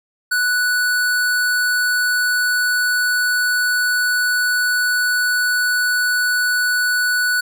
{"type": "tone", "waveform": "square", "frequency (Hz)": 1480, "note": "F#6", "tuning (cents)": 0, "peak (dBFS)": -16, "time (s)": [0.31, 7.41], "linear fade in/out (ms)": 10, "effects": []}